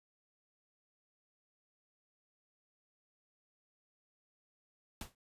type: noise with exponential decay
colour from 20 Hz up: pink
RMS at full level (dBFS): -40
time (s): 5.01-5.15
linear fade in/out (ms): 2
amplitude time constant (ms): 29
effects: resampled to 32000 Hz